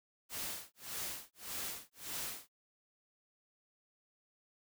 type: noise with tremolo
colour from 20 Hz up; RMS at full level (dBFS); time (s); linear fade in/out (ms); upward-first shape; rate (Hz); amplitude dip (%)
white; -40; 0.29-2.51; 50; sine; 1.7; 100
effects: none